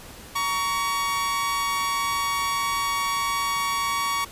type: tone pair together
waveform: sawtooth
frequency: 933 / 1124.6 Hz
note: A#5 / C#6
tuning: +1 / +25 cents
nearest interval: minor third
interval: 324 cents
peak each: -27 / -20 dBFS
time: 0.35-4.25 s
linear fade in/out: 10 ms
effects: pink hiss -43 dBFS RMS until 4.31 s + resampled to 32000 Hz